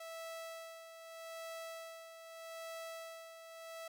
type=tone with tremolo; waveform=sawtooth; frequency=656 Hz; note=E5; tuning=9 cents flat; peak=-40 dBFS; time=0-3.88 s; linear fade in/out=5 ms; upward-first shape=sine; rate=0.81 Hz; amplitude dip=60%; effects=none

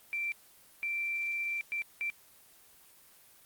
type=tone bursts at uneven times; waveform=sine; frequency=2349 Hz; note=D7; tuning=in tune; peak=-31 dBFS; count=4; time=0.13-0.32 / 0.83-1.61 / 1.72-1.82 / 2.01-2.1 s; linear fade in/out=0 ms; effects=white hiss -59 dBFS RMS until 3.45 s + Opus 24 kbps

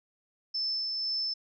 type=tone with tremolo; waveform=sine; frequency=5274 Hz; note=E8; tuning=in tune; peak=-28 dBFS; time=0.54-1.34 s; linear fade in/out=10 ms; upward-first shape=sine; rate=2 Hz; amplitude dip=25%; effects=none

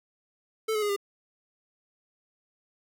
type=tone with pitch steps; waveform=square; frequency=440 / 426.7 / 413.9 / 401.4 Hz; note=A4 / G#4 / G#4 / G4; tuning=0 / +47 / -6 / +41 cents; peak=-26 dBFS; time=0.68-0.964 s; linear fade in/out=10 ms; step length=71 ms; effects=none

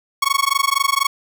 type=tone with amplitude modulation; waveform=sawtooth; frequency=1107 Hz; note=C#6; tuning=3 cents flat; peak=-8 dBFS; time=0.22-1.07 s; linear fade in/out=5 ms; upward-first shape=sine; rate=24.1 Hz; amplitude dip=100%; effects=none

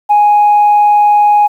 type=tone; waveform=sine; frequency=830.6 Hz; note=G#5; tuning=in tune; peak=-3 dBFS; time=0.09-1.48 s; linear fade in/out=20 ms; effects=tanh soft clip ceiling -2 dBFS + 7-bit

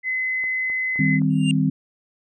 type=tone; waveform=sine; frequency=2036 Hz; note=C7; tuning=48 cents flat; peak=-21 dBFS; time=0.03-1.2 s; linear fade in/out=50 ms
type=click train; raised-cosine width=1 ms; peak=-29 dBFS; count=4; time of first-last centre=0.44-1.219 s; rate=3.85 Hz
type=chord; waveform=sine; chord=C minor; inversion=first; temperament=equal; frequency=155.56 / 196 / 261.6 Hz; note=Eb3 / G3 / C4; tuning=0 / 0 / 0 cents; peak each=-20 / -22 / -21 dBFS; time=0.99-1.7 s; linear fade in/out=5 ms
type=tone with exponential growth; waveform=square; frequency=2794 Hz; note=F7; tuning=in tune; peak=-21 dBFS; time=1.3-1.51 s; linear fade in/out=1 ms; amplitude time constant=45 ms
effects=resampled to 24000 Hz

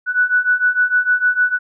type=beating tone pair; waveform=sine; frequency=1478 / 1484.6 Hz; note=F#6 / F#6; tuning=-2 / +5 cents; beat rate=6.6 Hz; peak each=-17 / -15 dBFS; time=0.06-1.59 s; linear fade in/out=50 ms; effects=none

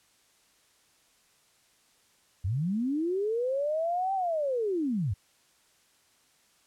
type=linear two-way sweep; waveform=sine; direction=up then down; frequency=82.41 to 786 to 82.41 Hz; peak=-26 dBFS; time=2.44-5.14 s; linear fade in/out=10 ms; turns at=4.14 s; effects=white hiss -65 dBFS RMS until 6.66 s + low-pass 10000 Hz 12 dB/octave

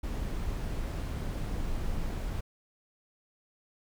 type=noise; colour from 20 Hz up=brown; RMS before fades=-33 dBFS; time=0.03-2.41 s; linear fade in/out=10 ms; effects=none

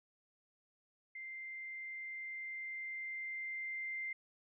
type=tone with level ramp; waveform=sine; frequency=2090 Hz; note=C7; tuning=2 cents flat; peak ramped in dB=-44 to -38 dBFS; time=1.15-4.13 s; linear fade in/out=5 ms; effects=none

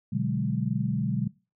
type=chord; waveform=sine; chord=G# half-diminished seventh; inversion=first; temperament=equal with one note detuned; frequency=123.47 / 146.83 / 185.96 / 207.7 Hz; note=B2 / D3 / F#3 / G#3; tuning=0 / 0 / +9 / 0 cents; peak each=-30 dBFS; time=0.12-1.28 s; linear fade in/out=10 ms; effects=noise-tail reverb RT60 0.3 s tail -22 dB re dry

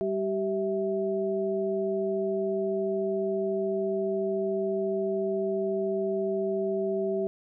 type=tone cluster; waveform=sine; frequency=196.5 / 386.7 / 654 Hz; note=G3 / G4 / E5; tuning=+4 / -24 / -14 cents; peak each=-34 / -27 / -32 dBFS; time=0.01-7.27 s; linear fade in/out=0 ms; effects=none

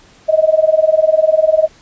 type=tone with tremolo; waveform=sine; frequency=630 Hz; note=D#5; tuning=21 cents sharp; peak=-4 dBFS; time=0.28-1.68 s; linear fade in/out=20 ms; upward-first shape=triangle; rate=20 Hz; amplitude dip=100%; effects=pink hiss -46 dBFS RMS until 1.81 s + resampled to 16000 Hz

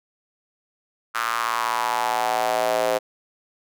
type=tone with high-pass filter sweep; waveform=square; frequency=57.7 Hz; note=A#1; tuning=17 cents flat; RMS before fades=-23 dBFS; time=1.14-2.99 s; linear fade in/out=20 ms; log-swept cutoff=1300 to 550 Hz; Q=4.1; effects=none

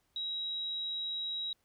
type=tone; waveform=sine; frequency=3845 Hz; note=B7; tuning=47 cents flat; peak=-34 dBFS; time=0.16-1.53 s; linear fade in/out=2 ms; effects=pink hiss -75 dBFS RMS until 1.64 s

